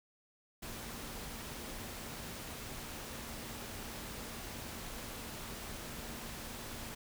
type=tone in noise; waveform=sine; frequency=230.9 Hz; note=A#3; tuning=16 cents flat; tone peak=-54 dBFS; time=0.62-6.95 s; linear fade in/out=10 ms; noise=pink; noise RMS=-45 dBFS; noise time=0.62-6.95 s; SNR=-12 dB; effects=none